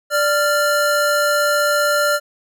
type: tone pair together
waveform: square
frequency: 587.3 / 1388.8 Hz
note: D5 / F6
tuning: 0 / -10 cents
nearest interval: octave + minor third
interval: 1490 cents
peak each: -18 dBFS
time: 0.1-2.2 s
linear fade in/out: 50 ms
effects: none